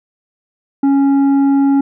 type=tone with tanh clipping; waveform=triangle; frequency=276.7 Hz; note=C#4; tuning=3 cents flat; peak=-10 dBFS; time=0.83-1.81 s; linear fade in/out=5 ms; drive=11 dB; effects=none